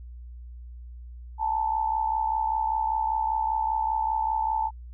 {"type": "tone with amplitude modulation", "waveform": "sine", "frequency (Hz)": 880, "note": "A5", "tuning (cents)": 0, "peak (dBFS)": -20, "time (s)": [1.38, 4.71], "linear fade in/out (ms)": 50, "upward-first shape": "sine", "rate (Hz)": 65.1, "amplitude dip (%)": 70, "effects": ["added 60 Hz sine -39 dBFS peak until 4.93 s"]}